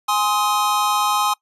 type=chord; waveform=square; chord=Ab major; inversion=none; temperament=equal with one note detuned; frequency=830.6 / 1046.5 / 1263.3 Hz; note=Ab5 / C6 / Eb6; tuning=0 / 0 / +26 cents; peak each=-22 dBFS; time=0.08-1.34 s; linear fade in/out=10 ms; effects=noise-tail reverb RT60 0.1 s tail -23 dB re dry + resampled to 32000 Hz